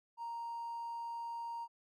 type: tone with hard clipping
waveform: triangle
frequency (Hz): 932.3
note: A#5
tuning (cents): 0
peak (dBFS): -40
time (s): 0.17-1.68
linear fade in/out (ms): 50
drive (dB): 4
effects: none